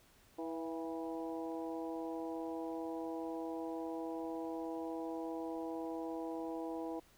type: harmonic tone with a mistuned harmonic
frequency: 162.8 Hz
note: E3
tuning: 21 cents flat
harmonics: 2 / 3 / 4 / 5 / 6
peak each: -41 / -45 / -47 / -49 / -51 dBFS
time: 0.38-7 s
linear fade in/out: 10 ms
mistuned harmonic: 4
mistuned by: +40 cents
effects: pink hiss -66 dBFS RMS until 7.17 s